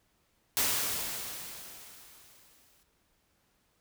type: noise with exponential decay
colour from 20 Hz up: white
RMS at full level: -27 dBFS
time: 0.57-2.83 s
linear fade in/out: 0 ms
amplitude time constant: 490 ms
effects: pink hiss -72 dBFS RMS until 3.8 s